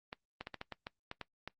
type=clicks; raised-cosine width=0.3 ms; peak=-25 dBFS; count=10; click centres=0.129 / 0.41 / 0.471 / 0.543 / 0.614 / 0.723 / 0.869 / 1.114 / 1.213 / 1.476 s; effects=noise-tail reverb RT60 0.1 s tail -20 dB re dry + Opus 32 kbps